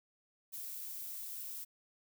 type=noise; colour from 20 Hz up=violet; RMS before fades=-44 dBFS; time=0.52-1.65 s; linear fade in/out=20 ms; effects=none